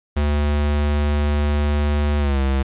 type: tone with pitch glide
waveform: square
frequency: 73.42 to 67.33 Hz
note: D2 to C#2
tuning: 0 to -50 cents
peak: -17 dBFS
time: 0.16-2.63 s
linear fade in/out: 10 ms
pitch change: -150 cents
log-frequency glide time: 2.19-2.4 s
effects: resampled to 8000 Hz + 8-bit